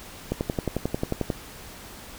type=click train; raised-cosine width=2 ms; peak=-11 dBFS; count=12; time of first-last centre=0.32-1.302 s; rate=11.2 Hz; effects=pink hiss -43 dBFS RMS until 2.18 s